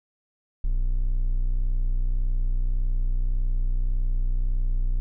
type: tone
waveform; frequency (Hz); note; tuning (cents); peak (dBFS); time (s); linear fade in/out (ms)
triangle; 30.87; B0; 0; -18; 0.64-5; 0
effects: none